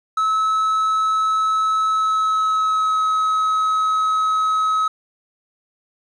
triangle tone with pitch glide, 1296 to 1280.4 Hz, E6 to D#6, -30 to +49 cents, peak -14 dBFS, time 0.17-4.88 s, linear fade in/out 5 ms, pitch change -21 cents, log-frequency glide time 1.91-2.99 s, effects resampled to 22050 Hz + 8-bit

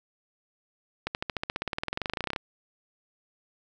accelerating click train, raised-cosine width 0.3 ms, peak -13 dBFS, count 27, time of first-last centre 1.07-2.362 s, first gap 79 ms, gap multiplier 0.96, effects none

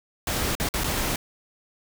pink noise with dropouts, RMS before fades -26 dBFS, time 0.27-1.16 s, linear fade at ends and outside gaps 2 ms, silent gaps 0.552-0.599 / 0.689-0.739 / 0.837-0.842 s, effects none

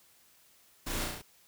pink noise with echo, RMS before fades -37 dBFS, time 0.86-1.05 s, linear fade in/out 10 ms, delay 34 ms, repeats 5, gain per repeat -2 dB, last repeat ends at 1.22 s, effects white hiss -63 dBFS RMS until 1.47 s

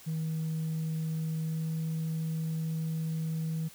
sine tone with pitch glide, 159.6 to 160.62 Hz, D#3 to E3, +44 to -45 cents, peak -28 dBFS, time 0.06-3.69 s, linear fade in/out 20 ms, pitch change +11 cents, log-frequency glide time 1.42-1.66 s, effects tanh soft clip ceiling -28 dBFS + white hiss -53 dBFS RMS until 3.74 s

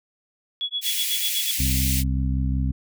sine tone with tremolo, 3375 Hz, G#7, 27 cents sharp, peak -22 dBFS, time 0.61-1.51 s, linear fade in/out 0 ms, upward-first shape sine, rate 8.1 Hz, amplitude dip 100%
white high-pass noise, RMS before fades -26 dBFS, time 0.81-2.04 s, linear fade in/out 50 ms, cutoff 2000 Hz, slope 48 dB/octave
harmonic tone, 65.41 Hz, C2, in tune, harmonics 1 / 2 / 3 / 4, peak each -22 / -26 / -31 / -31 dBFS, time 1.59-2.72 s, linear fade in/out 10 ms
effects none

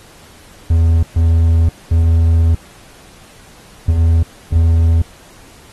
triangle tone bursts at uneven times, 82.41 Hz, E2, in tune, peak -6 dBFS, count 5, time 0.7-1.03 / 1.16-1.69 / 1.91-2.55 / 3.88-4.23 / 4.52-5.02 s, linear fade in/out 5 ms, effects pink hiss -43 dBFS RMS until 5.72 s + AAC 32 kbps

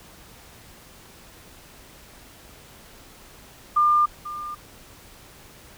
sine tone with echo, 1200 Hz, D6, 37 cents sharp, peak -15 dBFS, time 3.76-4.06 s, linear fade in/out 10 ms, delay 490 ms, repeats 1, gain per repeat -15 dB, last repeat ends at 4.55 s, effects pink hiss -48 dBFS RMS until 5.77 s

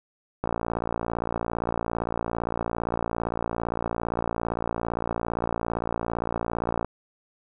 click train, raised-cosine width 1 ms, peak -13 dBFS, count 370, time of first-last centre 0.44-6.846 s, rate 57.6 Hz, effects none

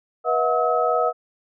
sine tone cluster, 486.5 / 640 / 724 / 1283 Hz, B4 / D#5 / F#5 / E6, -26 / +49 / -38 / -47 cents, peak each -23 dBFS, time 0.24-1.13 s, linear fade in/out 50 ms, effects none

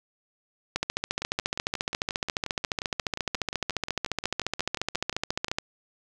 two click trains, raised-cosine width 0.2 ms, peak -9 / -15 dBFS, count 70 / 25, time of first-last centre 0.76-5.585 / 1.22-5.483 s, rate 14.3 / 5.63 Hz, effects none

